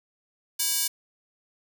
square tone with high-pass filter, 326.3 Hz, E4, 18 cents flat, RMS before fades -26 dBFS, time 0.59-0.88 s, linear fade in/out 10 ms, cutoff 6200 Hz, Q 0.74, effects 8-bit

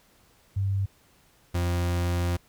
sine / 40% pulse tone pair in turn, 97.9 / 87.41 Hz, G2 / F2, -2 / +2 cents, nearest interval major second, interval 196 cents, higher first, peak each -23 dBFS, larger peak neither, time 0.56-0.86 / 1.54-2.37 s, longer second, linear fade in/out 10 ms, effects pink hiss -61 dBFS RMS until 2.48 s

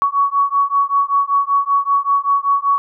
sine beating tone pair, 1119 / 1124.2 Hz, C#6 / C#6, +16 / +24 cents, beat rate 5.2 Hz, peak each -16 dBFS, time 0.02-2.78 s, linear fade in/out 0 ms, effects none

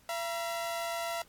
sawtooth tone pair together, 676.7 / 957 Hz, E5 / A#5, +45 / +45 cents, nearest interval tritone, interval 600 cents, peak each -30 / -36 dBFS, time 0.09-1.22 s, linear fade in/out 2 ms, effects pink hiss -63 dBFS RMS until 1.28 s + AAC 64 kbps

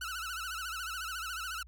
sawtooth tone with vibrato, 1396.9 Hz, F6, in tune, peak -33 dBFS, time 0.01-1.63 s, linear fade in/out 5 ms, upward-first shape sine, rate 14 Hz, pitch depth 140 cents each way, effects added 60 Hz sine -51 dBFS peak until 1.67 s

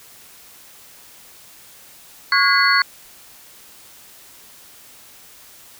sine tone cluster, 1108 / 1439 / 1638 / 2026 / 4409 Hz, C#6 / F#6 / G#6 / B6 / C#8, -1 / -49 / -24 / +44 / -10 cents, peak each -19 dBFS, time 2.32-2.82 s, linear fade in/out 2 ms, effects white hiss -45 dBFS RMS until 5.79 s

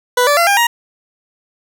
20% pulse tone with pitch steps, 493.9 / 580.6 / 682.5 / 802.3 / 943.2 Hz, B4 / D5 / F5 / G5 / A#5, 0 / -20 / -40 / +40 / +20 cents, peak -5 dBFS, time 0.17-0.67 s, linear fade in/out 5 ms, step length 100 ms, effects none

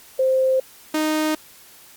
sine / sawtooth tone pair in turn, 523.3 / 309.6 Hz, C5 / D#4, 0 / -9 cents, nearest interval major sixth, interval 909 cents, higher first, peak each -15 dBFS, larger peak neither, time 0.19-0.6 / 0.94-1.35 s, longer neither, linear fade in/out 5 ms, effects white hiss -47 dBFS RMS until 1.96 s + Opus 48 kbps

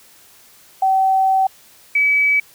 sine tone pair in turn, 766 / 2287 Hz, G5 / D7, -40 / -47 cents, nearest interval octave + perfect fifth, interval 1893 cents, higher second, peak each -12 dBFS, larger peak neither, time 0.82-1.47 / 1.95-2.4 s, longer first, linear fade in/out 5 ms, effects white hiss -48 dBFS RMS until 2.54 s

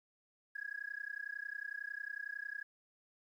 sine tone with amplitude modulation, 1661.2 Hz, G#6, in tune, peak -36 dBFS, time 0.55-2.63 s, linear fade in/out 10 ms, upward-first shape sine, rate 31 Hz, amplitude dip 100%, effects tanh soft clip ceiling -32 dBFS + 12-bit

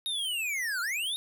square linear two-way sweep, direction down then up, 3762 to 1361 to 3762 Hz, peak -30 dBFS, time 0.06-1.16 s, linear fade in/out 0 ms, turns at 0.81 s, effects 11-bit

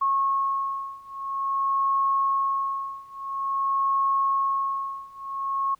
sine beating tone pair, 1092 / 1092.49 Hz, C#6 / C#6, -26 / -26 cents, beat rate 0.49 Hz, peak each -26 / -25 dBFS, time 0.01-5.75 s, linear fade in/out 10 ms, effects pink hiss -64 dBFS RMS until 5.79 s

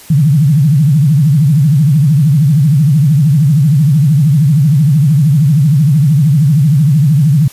sine tone with vibrato, 146.83 Hz, D3, in tune, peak -5 dBFS, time 0.1-7.48 s, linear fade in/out 5 ms, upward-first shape triangle, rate 13 Hz, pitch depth 260 cents each way, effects white hiss -36 dBFS RMS until 7.52 s + resampled to 32000 Hz

